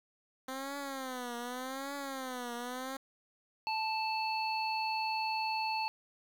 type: tone with vibrato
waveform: 10% pulse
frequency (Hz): 259.4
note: C4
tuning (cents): -15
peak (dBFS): -30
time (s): 0.48-2.97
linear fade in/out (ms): 5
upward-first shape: triangle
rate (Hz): 0.85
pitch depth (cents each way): 160
type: harmonic tone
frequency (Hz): 880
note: A5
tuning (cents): 0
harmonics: 1 / 3 / 5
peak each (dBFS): -33 / -38 / -40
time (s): 3.67-5.88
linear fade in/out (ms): 0
effects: 10-bit